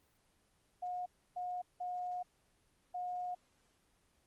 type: tone bursts at uneven times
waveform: sine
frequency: 720 Hz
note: F#5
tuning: 47 cents flat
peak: -37 dBFS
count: 4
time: 0.82-1.06 / 1.36-1.62 / 1.8-2.23 / 2.94-3.35 s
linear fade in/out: 10 ms
effects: pink hiss -73 dBFS RMS until 4.26 s + Opus 24 kbps